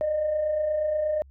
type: tone pair together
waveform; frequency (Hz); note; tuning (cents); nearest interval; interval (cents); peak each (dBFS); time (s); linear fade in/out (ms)
sine; 583.6 / 612; D5 / D#5; -11 / -29; minor second; 82; -33 / -22; 0.01-1.22; 0
effects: tanh soft clip ceiling -18 dBFS + added 68 Hz sine -48 dBFS peak until 1.3 s